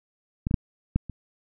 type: clicks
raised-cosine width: 5 ms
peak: -13 / -14 / -6 / -9 / -23 dBFS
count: 5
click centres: 0.469 / 0.511 / 0.542 / 0.96 / 1.097 s
effects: none